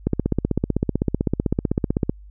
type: click train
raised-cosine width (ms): 3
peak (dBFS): -6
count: 33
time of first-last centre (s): 0.07-2.095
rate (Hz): 15.8
effects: added 50 Hz sine -40 dBFS peak until 2.3 s